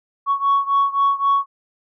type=beating tone pair; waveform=sine; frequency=1112 / 1115.8 Hz; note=C#6 / C#6; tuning=+5 / +11 cents; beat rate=3.8 Hz; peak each=-16 / -18 dBFS; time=0.26-1.46 s; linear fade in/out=50 ms; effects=tanh soft clip ceiling -10 dBFS